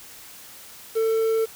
triangle tone with quantisation, 447.1 Hz, A4, 28 cents sharp, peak -17 dBFS, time 0.95-1.46 s, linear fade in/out 20 ms, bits 7, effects white hiss -44 dBFS RMS until 1.55 s

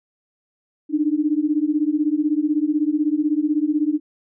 sine beating tone pair, 293.7 / 309.7 Hz, D4 / D#4, 0 / -8 cents, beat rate 16 Hz, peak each -20 dBFS, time 0.89-4 s, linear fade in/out 50 ms, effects none

